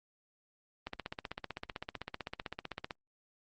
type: click train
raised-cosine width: 0.3 ms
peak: -22 dBFS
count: 33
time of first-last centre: 0.87-2.908 s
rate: 15.7 Hz
effects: Opus 32 kbps